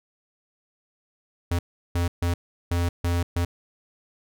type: tone bursts at uneven times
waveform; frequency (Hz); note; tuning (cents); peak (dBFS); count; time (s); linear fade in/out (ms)
square; 86.6; F2; -14; -22; 6; 1.51-1.59 / 1.95-2.08 / 2.22-2.34 / 2.71-2.89 / 3.04-3.23 / 3.36-3.45; 5
effects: none